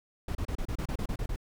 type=noise bursts; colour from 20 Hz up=brown; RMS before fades=-32 dBFS; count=11; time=0.28-1.361 s; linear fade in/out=5 ms; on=71 ms; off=30 ms; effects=none